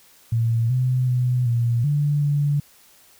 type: tone with pitch steps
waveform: sine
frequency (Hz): 115.1 / 127.3 / 124.9 / 118.2 / 146.1 / 144.8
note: A#2 / C3 / B2 / A#2 / D3 / D3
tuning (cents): -22 / -47 / +20 / +24 / -9 / -24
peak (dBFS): -17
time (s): 0.32-2.6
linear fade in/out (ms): 5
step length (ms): 380
effects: white hiss -53 dBFS RMS until 3.19 s